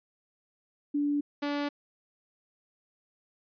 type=tone pair in turn; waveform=sine / sawtooth; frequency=289.9 / 288.7 Hz; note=D4 / D4; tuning=-22 / -30 cents; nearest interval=unison; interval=8 cents; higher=first; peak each=-25 / -25 dBFS; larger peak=neither; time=0.94-1.21 / 1.42-1.69 s; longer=neither; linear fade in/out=10 ms; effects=resampled to 11025 Hz